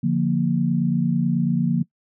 sine chord, Bb major, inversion first, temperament just, 145.68 / 174.81 / 233.1 Hz, D3 / F3 / Bb3, -14 / +2 / 0 cents, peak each -23 / -21 / -22 dBFS, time 0.03-1.83 s, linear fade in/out 10 ms, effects noise-tail reverb RT60 0.1 s tail -22 dB re dry

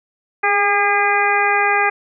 harmonic tone with a mistuned harmonic, 405.4 Hz, G#4, 42 cents flat, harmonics 1 / 2 / 3 / 4 / 5 / 6, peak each -23 / -18 / -21 / -20 / -20 / -22 dBFS, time 0.43-1.9 s, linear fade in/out 10 ms, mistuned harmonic 1, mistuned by +28 cents, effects none

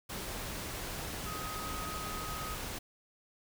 sine tone in noise, 1259 Hz, D#6, 20 cents sharp, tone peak -41 dBFS, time 1.26-2.55 s, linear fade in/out 10 ms, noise pink, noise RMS -40 dBFS, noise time 0.09-2.79 s, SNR -4 dB, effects none

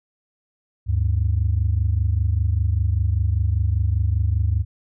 sine tone pair together, 74.92 / 100 Hz, D2 / G2, +35 / +35 cents, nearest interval perfect fourth, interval 500 cents, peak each -19 dBFS, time 0.86-4.65 s, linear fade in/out 50 ms, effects tanh soft clip ceiling -10 dBFS

